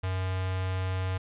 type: tone with notch filter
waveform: square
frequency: 93.3 Hz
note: F#2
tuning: 15 cents sharp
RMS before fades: -30 dBFS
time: 0.03-1.18 s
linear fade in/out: 10 ms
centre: 230 Hz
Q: 0.63
effects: resampled to 8000 Hz + 10-bit